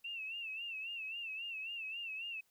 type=tone with vibrato; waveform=sine; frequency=2683 Hz; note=E7; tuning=30 cents sharp; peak=-40 dBFS; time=0.04-2.41 s; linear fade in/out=10 ms; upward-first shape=sine; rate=3.7 Hz; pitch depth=92 cents each way; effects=white hiss -75 dBFS RMS until 2.5 s